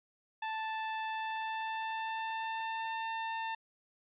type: tone with pitch glide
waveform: sawtooth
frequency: 880 to 899.5 Hz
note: A5 to A5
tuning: 0 to +38 cents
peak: -31 dBFS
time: 0.42-3.55 s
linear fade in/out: 5 ms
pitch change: +38 cents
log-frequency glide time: 1.09-3.08 s
effects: resampled to 8000 Hz